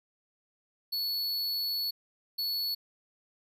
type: tone bursts at uneven times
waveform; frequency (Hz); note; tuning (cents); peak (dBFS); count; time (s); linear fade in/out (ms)
square; 4413; C#8; -9; -30; 2; 0.92-1.91 / 2.38-2.75; 10
effects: none